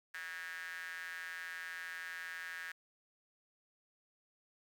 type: tone with high-pass filter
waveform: square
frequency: 86.2 Hz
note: F2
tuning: 22 cents flat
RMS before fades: -45 dBFS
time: 0.14-2.72 s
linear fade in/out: 5 ms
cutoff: 1700 Hz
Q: 8.4
effects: 11-bit